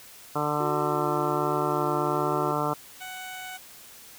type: harmonic tone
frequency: 148.7 Hz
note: D3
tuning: 22 cents sharp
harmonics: 1 / 2 / 3 / 4 / 5 / 6 / 7 / 8 / 9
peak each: -33 / -33 / -33 / -33 / -33 / -33 / -33 / -33 / -33 dBFS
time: 0.35-2.74 s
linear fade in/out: 10 ms
type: tone with vibrato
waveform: triangle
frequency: 362.2 Hz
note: F#4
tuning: 37 cents flat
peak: -28 dBFS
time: 0.6-2.52 s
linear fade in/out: 5 ms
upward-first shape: sine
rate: 1.3 Hz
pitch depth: 34 cents each way
type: tone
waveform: 15% pulse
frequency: 745 Hz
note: F#5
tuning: 12 cents sharp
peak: -30 dBFS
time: 3-3.58 s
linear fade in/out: 20 ms
effects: white hiss -48 dBFS RMS until 4.18 s